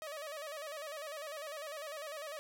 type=tone with vibrato; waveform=sawtooth; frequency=600 Hz; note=D5; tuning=37 cents sharp; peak=-38 dBFS; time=0.02-2.39 s; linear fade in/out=0 ms; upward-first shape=square; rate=10 Hz; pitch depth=85 cents each way; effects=none